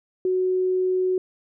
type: tone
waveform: sine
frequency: 370 Hz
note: F#4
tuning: in tune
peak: -19 dBFS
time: 0.25-1.18 s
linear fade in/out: 2 ms
effects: none